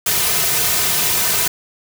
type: noise with comb filter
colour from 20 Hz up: white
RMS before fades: -17 dBFS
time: 0.06-1.48 s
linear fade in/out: 5 ms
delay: 3.6 ms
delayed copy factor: -0.95
effects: none